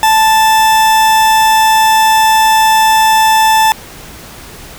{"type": "tone", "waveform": "40% pulse", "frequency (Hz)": 880, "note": "A5", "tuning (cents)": 0, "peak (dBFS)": -5, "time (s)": [0.03, 3.72], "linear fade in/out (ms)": 0, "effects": ["pink hiss -32 dBFS RMS until 4.78 s"]}